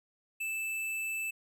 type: tone with tanh clipping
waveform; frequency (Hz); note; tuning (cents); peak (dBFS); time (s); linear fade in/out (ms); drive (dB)
sine; 2637; E7; 0; -34; 0.4-1.31; 10; 18
effects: none